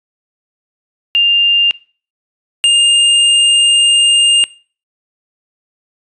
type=tone pair in turn; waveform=sine / square; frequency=2800 / 2815 Hz; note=F7 / F7; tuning=+4 / +13 cents; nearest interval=unison; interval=9 cents; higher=second; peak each=-7 dBFS; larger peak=neither; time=1.15-1.71 / 2.64-4.44 s; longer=second; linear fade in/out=0 ms; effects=noise-tail reverb RT60 0.4 s tail -22 dB re dry + resampled to 24000 Hz